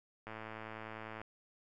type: click train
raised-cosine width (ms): 0.5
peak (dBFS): -30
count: 105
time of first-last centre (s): 0.27-1.215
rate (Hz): 110
effects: none